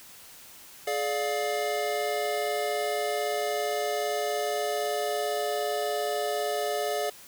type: chord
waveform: square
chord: D diminished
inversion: second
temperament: just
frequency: 422.9 / 587.3 / 704.8 Hz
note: Ab4 / D5 / F5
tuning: +31 / 0 / +16 cents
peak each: -32 dBFS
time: 0.87-7.1 s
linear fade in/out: 5 ms
effects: white hiss -49 dBFS RMS until 7.27 s